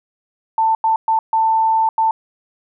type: tone bursts at uneven times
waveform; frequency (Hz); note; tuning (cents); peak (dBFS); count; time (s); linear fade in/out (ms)
sine; 890; A5; +20; -12; 5; 0.58-0.75 / 0.84-0.96 / 1.08-1.19 / 1.33-1.89 / 1.98-2.11; 2
effects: none